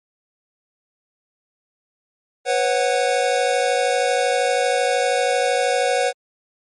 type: chord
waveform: square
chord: B suspended second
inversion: none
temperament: equal with one note detuned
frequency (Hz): 493.9 / 546.7 / 740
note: B4 / C#5 / F#5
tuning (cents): 0 / -24 / 0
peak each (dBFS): -22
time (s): 2.45-6.13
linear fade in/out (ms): 50
effects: MP3 48 kbps